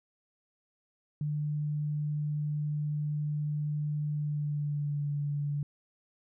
sine tone with pitch glide, 149.1 to 144.94 Hz, D3 to D3, +27 to -22 cents, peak -29 dBFS, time 1.21-5.63 s, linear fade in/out 2 ms, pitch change -49 cents, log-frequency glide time 4.12-5.08 s, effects none

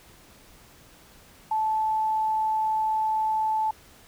sine tone, 872 Hz, A5, 16 cents flat, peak -22 dBFS, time 1.51-3.71 s, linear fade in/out 5 ms, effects pink hiss -53 dBFS RMS until 4.07 s

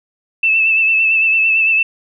sine tone with vibrato, 2637 Hz, E7, in tune, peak -10 dBFS, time 0.43-1.83 s, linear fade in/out 5 ms, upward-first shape sine, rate 8.9 Hz, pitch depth 32 cents each way, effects none

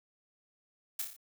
blue noise with echo, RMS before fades -34 dBFS, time 0.99-1.02 s, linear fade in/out 5 ms, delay 29 ms, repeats 5, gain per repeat -4 dB, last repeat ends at 1.165 s, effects none

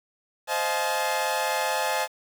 sawtooth chord, F dominant seventh, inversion second, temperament equal with one note detuned, 523.3 / 622.3 / 698.5 / 857.9 Hz, C5 / Eb5 / F5 / A5, 0 / 0 / 0 / -44 cents, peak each -27 / -27 / -29 / -23 dBFS, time 0.47-2.08 s, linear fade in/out 50 ms, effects 8-bit

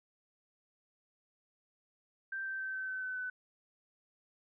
sine tone with pitch steps, 1568 / 1557.2 / 1546.4 / 1535.7 / 1525.1 / 1514.6 / 1504.1 Hz, G6 / G6 / G6 / G6 / G6 / F#6 / F#6, 0 / -12 / -24 / -36 / -48 / +40 / +28 cents, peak -36 dBFS, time 2.32-3.3 s, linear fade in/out 5 ms, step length 140 ms, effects none

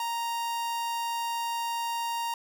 45% pulse tone, 932.3 Hz, A#5, in tune, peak -29 dBFS, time 0-2.34 s, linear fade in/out 2 ms, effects none

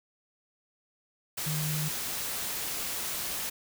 sine tone in noise, 152.8 Hz, D#3, 31 cents flat, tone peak -30 dBFS, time 1.46-1.89 s, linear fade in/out 10 ms, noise white, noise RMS -34 dBFS, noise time 1.37-3.5 s, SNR +1 dB, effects none

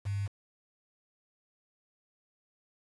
sine tone with quantisation, 100 Hz, G2, 35 cents sharp, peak -30 dBFS, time 0.05-0.28 s, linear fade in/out 20 ms, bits 8, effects resampled to 24000 Hz

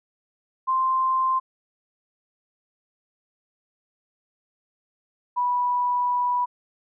sine tone pair in turn, 1045 / 981.9 Hz, C6 / B5, -2 / -10 cents, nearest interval minor second, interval 108 cents, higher first, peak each -19 / -20 dBFS, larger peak first, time 0.67-1.4 / 5.36-6.46 s, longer second, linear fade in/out 20 ms, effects none

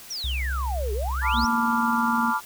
sine exponential two-way sweep, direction down then up, 6000 to 392 to 6000 Hz, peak -29 dBFS, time 0.1-1.47 s, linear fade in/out 10 ms, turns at 0.93 s
sine tone with pitch glide, 65.41 to 64.47 Hz, C2 to C2, 0 to -25 cents, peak -25 dBFS, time 0.24-1.45 s, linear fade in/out 5 ms, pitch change -25 cents, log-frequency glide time 0.87-1.13 s
sine chord, B half-diminished seventh, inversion third, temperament equal, 880 / 987.8 / 1174.7 / 1396.9 Hz, A5 / B5 / D6 / F6, 0 / 0 / 0 / 0 cents, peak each -27 dBFS, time 1.21-2.41 s, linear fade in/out 50 ms
sine tone with tremolo, 233.1 Hz, A#3, in tune, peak -23 dBFS, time 1.33-2.34 s, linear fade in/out 50 ms, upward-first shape square, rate 20 Hz, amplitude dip 35%
effects white hiss -44 dBFS RMS until 2.45 s

